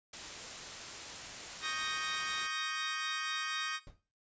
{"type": "noise", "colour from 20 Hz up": "white", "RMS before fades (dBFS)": -44, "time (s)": [0.13, 2.47], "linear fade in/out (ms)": 5}
{"type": "chord", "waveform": "20% pulse", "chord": "Eb dominant seventh", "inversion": "third", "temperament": "equal", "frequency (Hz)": [1108.7, 1244.5, 1568, 1864.7], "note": ["Db6", "Eb6", "G6", "Bb6"], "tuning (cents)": [0, 0, 0, 0], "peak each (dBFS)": [-40, -34, -36, -34], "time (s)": [1.61, 3.8], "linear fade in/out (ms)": 50}
{"type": "noise with exponential decay", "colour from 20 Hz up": "brown", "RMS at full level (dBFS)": -43, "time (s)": [3.87, 4], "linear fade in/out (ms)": 1, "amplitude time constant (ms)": 28}
{"effects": ["noise-tail reverb RT60 0.4 s tail -18 dB re dry", "resampled to 16000 Hz"]}